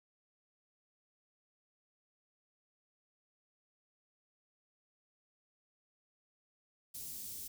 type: band-stop noise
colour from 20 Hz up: white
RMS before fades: -45 dBFS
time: 6.94-7.48 s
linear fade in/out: 10 ms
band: 250 to 5700 Hz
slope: 12 dB/octave
effects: none